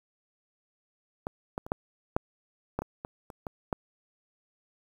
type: clicks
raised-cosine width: 1 ms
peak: -18 / -18 / -27 / -12 / -10 / -15 / -21 / -22 / -29 / -21 / -14 dBFS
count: 11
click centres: 1.269 / 1.579 / 1.665 / 1.719 / 2.165 / 2.79 / 2.82 / 3.049 / 3.302 / 3.468 / 3.728 s
effects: 8-bit